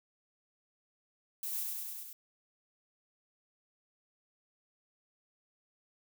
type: noise with echo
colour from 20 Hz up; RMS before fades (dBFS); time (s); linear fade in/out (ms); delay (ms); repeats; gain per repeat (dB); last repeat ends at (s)
violet; -38; 1.43-1.63; 2; 100; 5; -2; 2.13
effects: none